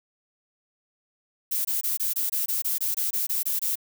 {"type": "noise bursts", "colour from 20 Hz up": "violet", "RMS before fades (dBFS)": -26, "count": 14, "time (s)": [1.51, 3.756], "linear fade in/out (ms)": 10, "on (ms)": 140, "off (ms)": 22, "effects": []}